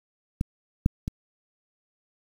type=clicks; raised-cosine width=5 ms; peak=-12 / -6 / -16 dBFS; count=3; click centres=0.411 / 0.861 / 1.079 s; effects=7-bit